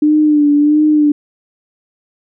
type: tone with vibrato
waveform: sine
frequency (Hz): 297.9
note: D4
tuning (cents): +25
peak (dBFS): -7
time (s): 0.02-1.12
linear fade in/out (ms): 5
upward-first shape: sine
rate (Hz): 1.5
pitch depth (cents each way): 43
effects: none